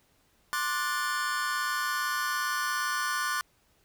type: chord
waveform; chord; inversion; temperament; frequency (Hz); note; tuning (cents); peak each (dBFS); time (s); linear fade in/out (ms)
45% pulse; D dominant seventh; third; just; 1057.2 / 1174.7 / 1468.3 / 1762; C6 / D6 / F#6 / A6; +18 / 0 / -14 / +2; -35 / -33 / -32 / -35; 0.53-3.41; 0
effects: pink hiss -67 dBFS RMS until 3.84 s